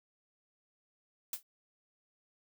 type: noise with exponential decay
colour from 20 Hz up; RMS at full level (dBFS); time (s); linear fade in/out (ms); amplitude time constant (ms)
blue; -32; 1.33-1.43; 2; 20
effects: none